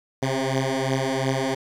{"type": "beating tone pair", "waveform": "10% pulse", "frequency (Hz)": [131.5, 134.3], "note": ["C3", "C3"], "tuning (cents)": [9, 46], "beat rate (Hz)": 2.8, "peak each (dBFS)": [-18, -16], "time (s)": [0.22, 1.55], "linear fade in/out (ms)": 10, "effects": ["low-pass 8000 Hz 12 dB/octave", "8-bit"]}